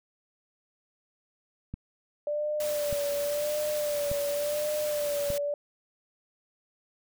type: click train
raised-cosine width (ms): 5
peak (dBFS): -23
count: 4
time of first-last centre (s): 1.74-5.303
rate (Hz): 0.842
type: tone with vibrato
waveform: sine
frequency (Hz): 587.3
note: D5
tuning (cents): 0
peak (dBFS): -27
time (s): 2.27-5.54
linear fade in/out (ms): 2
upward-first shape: sine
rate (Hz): 0.91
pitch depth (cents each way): 43
type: noise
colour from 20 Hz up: white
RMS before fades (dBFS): -38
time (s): 2.6-5.38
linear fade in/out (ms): 2
effects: none